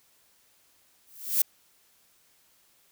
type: noise with exponential growth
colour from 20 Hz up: violet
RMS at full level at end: -19 dBFS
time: 1.07-1.42 s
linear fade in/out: 5 ms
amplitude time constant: 74 ms
effects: white hiss -64 dBFS RMS until 2.91 s